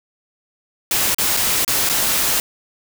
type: noise with dropouts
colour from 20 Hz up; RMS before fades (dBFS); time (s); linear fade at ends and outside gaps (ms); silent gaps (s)
white; -18; 0.91-2.4; 1; 1.146-1.184 / 1.367-1.371 / 1.648-1.678 / 1.891-1.897
effects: none